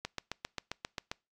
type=click train; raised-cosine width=0.2 ms; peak=-18 dBFS; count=9; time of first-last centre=0.05-1.115 s; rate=7.51 Hz; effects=noise-tail reverb RT60 0.3 s tail -26 dB re dry + AAC 64 kbps